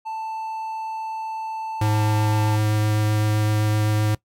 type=tone; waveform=triangle; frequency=884 Hz; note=A5; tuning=8 cents sharp; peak=-25 dBFS; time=0.05-2.57 s; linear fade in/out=20 ms
type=tone with vibrato; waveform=square; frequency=106.6 Hz; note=G#2; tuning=46 cents sharp; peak=-19 dBFS; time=1.81-4.15 s; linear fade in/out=5 ms; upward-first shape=triangle; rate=7.8 Hz; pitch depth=9 cents each way
effects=noise-tail reverb RT60 0.1 s tail -20 dB re dry